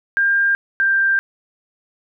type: tone pair in turn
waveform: sine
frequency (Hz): 1600 / 1581.6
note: G6 / G6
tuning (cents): +35 / +15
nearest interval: unison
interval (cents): 20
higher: first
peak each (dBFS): -13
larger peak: neither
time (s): 0.17-0.55 / 0.8-1.19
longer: second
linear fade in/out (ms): 0
effects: none